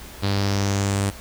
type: tone with low-pass filter sweep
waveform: sawtooth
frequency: 99.5 Hz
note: G2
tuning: 26 cents sharp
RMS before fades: -22 dBFS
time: 0.22-1.11 s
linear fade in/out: 20 ms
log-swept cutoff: 4200 to 9100 Hz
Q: 3.7
effects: added 60 Hz sine -41 dBFS peak until 1.2 s + pink hiss -41 dBFS RMS until 1.2 s